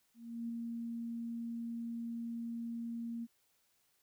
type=tone with ADSR envelope; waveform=sine; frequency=232.6 Hz; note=A#3; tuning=4 cents flat; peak=-36 dBFS; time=0.14-3.27 s; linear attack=350 ms; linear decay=7 ms; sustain=-2 dB; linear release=36 ms; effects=white hiss -75 dBFS RMS until 4.02 s